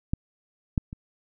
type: clicks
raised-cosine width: 5 ms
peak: -12 / -10 / -24 dBFS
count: 3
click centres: 0.135 / 0.778 / 0.929 s
effects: none